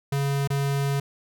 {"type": "tone with dropouts", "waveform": "square", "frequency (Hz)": 139.7, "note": "C#3", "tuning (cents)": 14, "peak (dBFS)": -23, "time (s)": [0.12, 1], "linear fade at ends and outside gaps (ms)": 5, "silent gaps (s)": [0.475, 0.502], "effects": []}